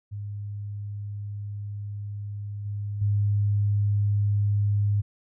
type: tone with level steps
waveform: sine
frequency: 102.5 Hz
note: G#2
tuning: 22 cents flat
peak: -31 / -28 / -20 dBFS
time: 0.11-5.02 s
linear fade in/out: 20 ms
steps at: 2.65 / 3.01 s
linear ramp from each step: 10 ms
effects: none